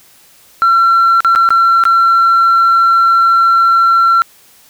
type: tone with dropouts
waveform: sine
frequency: 1357 Hz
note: E6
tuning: 50 cents sharp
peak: -4 dBFS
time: 0.62-4.22 s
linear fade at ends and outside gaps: 0 ms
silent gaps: 1.205-1.247 / 1.351-1.359 / 1.49-1.505 / 1.838-1.853 s
effects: tanh soft clip ceiling -4 dBFS + white hiss -45 dBFS RMS until 4.69 s